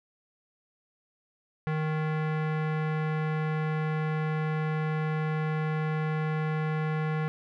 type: tone with low-pass filter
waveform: square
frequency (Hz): 155.56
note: D#3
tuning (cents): 0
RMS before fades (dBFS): -29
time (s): 1.67-7.28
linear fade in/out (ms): 0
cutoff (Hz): 1900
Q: 1.6
effects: none